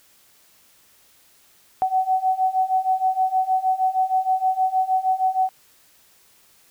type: beating tone pair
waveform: sine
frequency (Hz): 749 / 755.4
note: F#5 / F#5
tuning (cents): +21 / +36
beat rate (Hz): 6.4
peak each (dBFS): -22 / -20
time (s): 1.82-5.49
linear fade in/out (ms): 0
effects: white hiss -56 dBFS RMS until 6.7 s